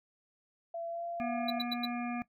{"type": "tone with pitch glide", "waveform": "sine", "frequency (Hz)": [674, 685.4], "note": ["E5", "F5"], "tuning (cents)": [38, -33], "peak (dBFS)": -36, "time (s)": [0.74, 1.59], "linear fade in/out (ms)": 5, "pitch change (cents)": 29, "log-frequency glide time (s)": [0.88, 1.05]}
{"type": "harmonic tone", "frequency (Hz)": 240.7, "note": "B3", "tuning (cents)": -44, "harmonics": [1, 3, 5, 7, 9, 10], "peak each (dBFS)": [-35, -40, -46, -48, -51, -45], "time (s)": [1.2, 2.22], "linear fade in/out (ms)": 0}
{"type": "tone bursts", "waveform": "triangle", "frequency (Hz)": 3951, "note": "B7", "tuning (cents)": 0, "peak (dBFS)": -30, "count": 4, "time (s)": [1.48, 1.855], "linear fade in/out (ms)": 5, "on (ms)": 24, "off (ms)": 93}
{"effects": ["noise-tail reverb RT60 0.1 s tail -18 dB re dry"]}